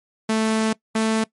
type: tone pair in turn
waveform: sawtooth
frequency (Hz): 220.2 / 221.1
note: A3 / A3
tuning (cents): +2 / +9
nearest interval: unison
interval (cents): 7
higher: second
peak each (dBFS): -14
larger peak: neither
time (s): 0.29-0.73 / 0.95-1.24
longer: first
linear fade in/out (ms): 5
effects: noise-tail reverb RT60 0.1 s tail -21 dB re dry + MP3 48 kbps